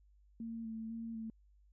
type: tone with vibrato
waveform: sine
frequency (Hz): 225.5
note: A3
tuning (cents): +43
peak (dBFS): -40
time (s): 0.4-1.3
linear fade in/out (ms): 2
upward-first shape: square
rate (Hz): 2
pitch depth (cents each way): 20
effects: added 50 Hz sine -63 dBFS peak until 1.72 s